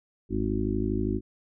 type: harmonic tone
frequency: 52.5 Hz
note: G#1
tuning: 19 cents sharp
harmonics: 1 / 2 / 4 / 5 / 6 / 7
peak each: -32 / -32 / -32 / -32 / -32 / -32 dBFS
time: 0.29-1.21 s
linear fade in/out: 50 ms
effects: none